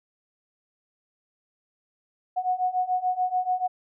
sine beating tone pair, 730 / 736.9 Hz, F#5 / F#5, -24 / -7 cents, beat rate 6.9 Hz, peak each -27 / -25 dBFS, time 2.36-3.68 s, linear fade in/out 20 ms, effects none

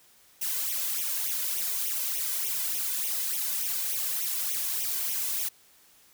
blue noise with flanger, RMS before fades -30 dBFS, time 0.41-5.49 s, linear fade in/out 10 ms, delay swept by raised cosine 0.32 to 2.02 ms, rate 3.4 Hz, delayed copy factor +1, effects white hiss -59 dBFS RMS until 6.13 s

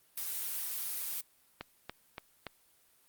blue noise, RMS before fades -37 dBFS, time 0.17-1.21 s, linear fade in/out 5 ms
click train, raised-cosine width 0.3 ms, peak -23 dBFS, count 4, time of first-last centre 1.61-2.467 s, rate 3.5 Hz
effects white hiss -67 dBFS RMS until 3.08 s + Opus 32 kbps

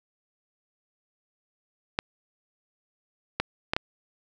clicks, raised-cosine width 0.3 ms, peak -8 dBFS, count 4, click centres 1.989 / 3.4 / 3.735 / 3.765 s, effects none

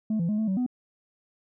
sine tone with pitch steps, 217.1 / 169 / 211.4 / 219.2 / 190.3 / 249.3 Hz, A3 / E3 / G#3 / A3 / F#3 / B3, -23 / +43 / +31 / -6 / +49 / +16 cents, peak -21 dBFS, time 0.1-0.664 s, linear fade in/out 5 ms, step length 94 ms, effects tanh soft clip ceiling -22 dBFS

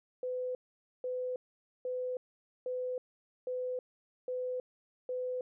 sine tone bursts, 504 Hz, B4, 35 cents sharp, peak -33 dBFS, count 7, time 0.23-5.41 s, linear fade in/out 2 ms, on 320 ms, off 490 ms, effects none

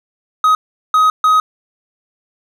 triangle tone bursts at uneven times, 1260 Hz, D#6, 21 cents sharp, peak -6 dBFS, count 3, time 0.44-0.55 / 0.94-1.1 / 1.24-1.4 s, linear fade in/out 2 ms, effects none

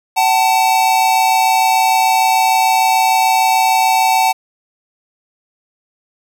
square tone pair together, 758.3 / 885 Hz, F#5 / A5, +42 / +10 cents, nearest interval minor third, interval 268 cents, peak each -14 dBFS, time 0.16-4.33 s, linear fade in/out 20 ms, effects 8-bit

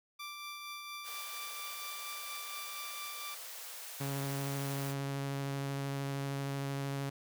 15% pulse tone with tremolo, 1174.7 Hz, D6, in tune, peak -35 dBFS, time 0.19-3.35 s, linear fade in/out 10 ms, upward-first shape triangle, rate 4.3 Hz, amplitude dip 35%
white high-pass noise, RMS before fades -46 dBFS, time 1.03-4.95 s, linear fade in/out 50 ms, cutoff 440 Hz, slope 96 dB/octave
sawtooth tone with vibrato, 138.59 Hz, C#3, in tune, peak -31 dBFS, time 4-7.1 s, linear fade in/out 10 ms, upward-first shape triangle, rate 13 Hz, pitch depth 12 cents each way
effects none

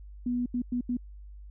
sine tone bursts at uneven times, 244.7 Hz, B3, 16 cents flat, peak -26 dBFS, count 4, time 0.26-0.46 / 0.54-0.62 / 0.72-0.81 / 0.89-0.97 s, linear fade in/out 5 ms, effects added 50 Hz sine -43 dBFS peak until 1.5 s

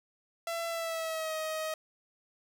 sawtooth tone with pitch glide, 671 to 629.7 Hz, E5 to D#5, +31 to +21 cents, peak -29 dBFS, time 0.47-1.74 s, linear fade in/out 2 ms, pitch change -110 cents, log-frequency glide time 0.68-1.35 s, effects none

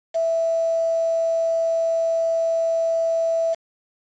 sine tone with quantisation, 659.3 Hz, E5, in tune, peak -18 dBFS, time 0.14-3.55 s, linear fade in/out 20 ms, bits 6, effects resampled to 16000 Hz

